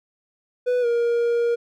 triangle tone with pitch glide, 495 to 471.6 Hz, B4 to A#4, +4 to +20 cents, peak -16 dBFS, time 0.66-1.56 s, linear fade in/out 20 ms, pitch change -84 cents, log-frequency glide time 0.81-0.86 s, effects none

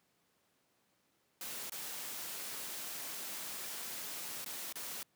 white noise with dropouts, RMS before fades -43 dBFS, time 1.41-5.03 s, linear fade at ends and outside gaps 1 ms, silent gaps 1.697-1.72 / 4.445-4.461 / 4.725-4.756 s, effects pink hiss -75 dBFS RMS until 5.15 s + high-pass 150 Hz 12 dB/octave

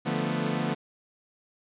sawtooth chord, B half-diminished seventh, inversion first, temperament equal with one note detuned, 147.85 / 174.61 / 220 / 246.9 Hz, D3 / F3 / A3 / B3, +12 / 0 / 0 / 0 cents, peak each -28 dBFS, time 0.05-0.75 s, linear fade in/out 20 ms, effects resampled to 8000 Hz + 9-bit

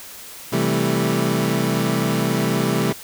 25% pulse chord, A minor seventh, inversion first, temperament equal, 130.81 / 164.81 / 196 / 220 Hz, C3 / E3 / G3 / A3, 0 / 0 / 0 / 0 cents, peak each -20 dBFS, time 0.52-2.93 s, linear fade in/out 10 ms, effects white hiss -38 dBFS RMS until 3.03 s

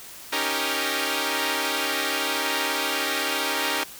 5% pulse chord, Eb dominant seventh, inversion third, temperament equal, 277.2 / 311.1 / 392 / 466.2 Hz, Db4 / Eb4 / G4 / Bb4, 0 / 0 / 0 / 0 cents, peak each -18 dBFS, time 0.32-3.84 s, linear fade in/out 10 ms, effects white hiss -42 dBFS RMS until 3.99 s

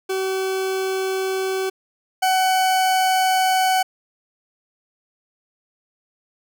40% pulse tone pair in turn, 380.8 / 751.1 Hz, F#4 / F#5, +50 / +26 cents, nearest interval octave, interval 1176 cents, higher second, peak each -20 / -15 dBFS, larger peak second, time 0.09-1.7 / 2.22-3.83 s, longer neither, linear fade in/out 10 ms, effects none

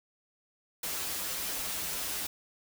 white noise with comb filter, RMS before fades -35 dBFS, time 0.83-2.27 s, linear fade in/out 5 ms, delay 8.6 ms, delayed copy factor -1, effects none

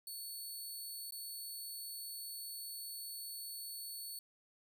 10% pulse tone with dropouts, 4435 Hz, C#8, in tune, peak -37 dBFS, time 0.07-4.19 s, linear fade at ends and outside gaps 2 ms, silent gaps 1.108-1.122 s, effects none

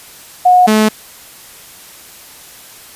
sine / sawtooth tone pair in turn, 726 / 215.8 Hz, F#5 / A3, -33 / -33 cents, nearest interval octave + major sixth, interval 2100 cents, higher first, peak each -4 dBFS, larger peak neither, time 0.45-0.67 / 0.67-0.89 s, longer neither, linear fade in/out 10 ms, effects white hiss -37 dBFS RMS until 2.95 s + resampled to 32000 Hz

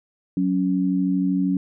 sine tone pair together, 185.47 / 278.3 Hz, F#3 / C#4, +4 / +7 cents, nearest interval perfect fifth, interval 703 cents, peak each -21 dBFS, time 0.37-1.57 s, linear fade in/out 2 ms, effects none

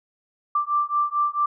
sine beating tone pair, 1174.7 / 1179.2 Hz, D6 / D6, 0 / +7 cents, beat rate 4.5 Hz, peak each -23 dBFS, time 0.55-1.46 s, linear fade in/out 5 ms, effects none

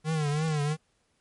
square tone with vibrato, 152.3 Hz, D#3, 37 cents flat, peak -26 dBFS, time 0.04-0.77 s, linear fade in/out 50 ms, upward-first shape triangle, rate 3 Hz, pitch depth 110 cents each way, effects pink hiss -71 dBFS RMS until 1.2 s + MP3 48 kbps

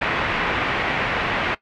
white low-pass noise, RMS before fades -23 dBFS, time 0.01-1.55 s, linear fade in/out 10 ms, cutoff 2500 Hz, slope 24 dB/octave, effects noise-tail reverb RT60 0.1 s tail -17 dB re dry

